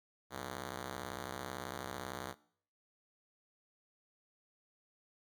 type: ring-modulated tone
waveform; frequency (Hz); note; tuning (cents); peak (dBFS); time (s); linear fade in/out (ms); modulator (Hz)
5% pulse; 130.81; C3; 0; -27; 0.3-2.35; 50; 36.4
effects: noise-tail reverb RT60 0.6 s tail -21 dB re dry